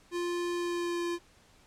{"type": "tone with pitch glide", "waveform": "square", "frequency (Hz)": [349.2, 345.2], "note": ["F4", "F4"], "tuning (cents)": [0, -20], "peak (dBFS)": -31, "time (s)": [0.11, 1.19], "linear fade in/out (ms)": 50, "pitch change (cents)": -20, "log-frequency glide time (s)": [0.53, 1.06], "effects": ["pink hiss -61 dBFS RMS until 1.66 s", "low-pass 9000 Hz 12 dB/octave"]}